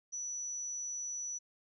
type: tone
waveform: sine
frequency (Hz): 5920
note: F#8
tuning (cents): 0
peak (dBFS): -37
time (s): 0.12-1.39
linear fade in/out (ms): 20
effects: none